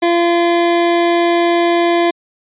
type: tone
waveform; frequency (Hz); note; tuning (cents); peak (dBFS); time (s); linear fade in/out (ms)
25% pulse; 342.9; F4; -32; -7; 0.02-2.11; 10
effects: resampled to 8000 Hz